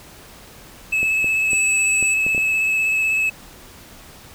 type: tone with vibrato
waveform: triangle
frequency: 2596 Hz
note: E7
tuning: 27 cents flat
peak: -15 dBFS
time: 0.92-3.3 s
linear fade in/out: 10 ms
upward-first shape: sine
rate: 16 Hz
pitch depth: 19 cents each way
type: clicks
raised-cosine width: 2 ms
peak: -17 dBFS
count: 7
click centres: 1.03 / 1.244 / 1.532 / 2.027 / 2.265 / 2.348 / 2.379 s
type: tone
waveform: sine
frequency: 7902 Hz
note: B8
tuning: in tune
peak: -21 dBFS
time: 1.5-2.14 s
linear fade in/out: 5 ms
effects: pink hiss -43 dBFS RMS until 4.34 s